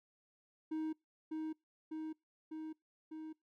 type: tone with echo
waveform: triangle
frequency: 314.4 Hz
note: D#4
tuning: 18 cents sharp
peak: -34 dBFS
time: 0.71-0.93 s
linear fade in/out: 10 ms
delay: 600 ms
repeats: 4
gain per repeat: -2 dB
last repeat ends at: 3.33 s
effects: noise-tail reverb RT60 0.2 s tail -26 dB re dry